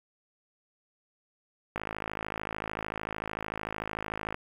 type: click train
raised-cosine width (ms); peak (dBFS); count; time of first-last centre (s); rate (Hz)
0.5; -18; 139; 1.76-4.344; 53.4
effects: 8-bit